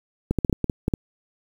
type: clicks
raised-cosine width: 3 ms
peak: -8 dBFS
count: 9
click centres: 0.31 / 0.387 / 0.448 / 0.497 / 0.528 / 0.643 / 0.698 / 0.881 / 0.938 s
effects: 7-bit